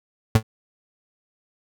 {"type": "tone with exponential decay", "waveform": "35% pulse", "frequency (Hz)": 110, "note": "A2", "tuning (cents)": 0, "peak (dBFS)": -8, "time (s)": [0.35, 0.43], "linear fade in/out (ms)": 5, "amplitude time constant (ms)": 16, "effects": []}